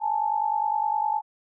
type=tone pair together; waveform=sine; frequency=837 / 886.8 Hz; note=G#5 / A5; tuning=+13 / +13 cents; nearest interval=minor second; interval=100 cents; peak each=-25 dBFS; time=0-1.22 s; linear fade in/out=50 ms; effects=none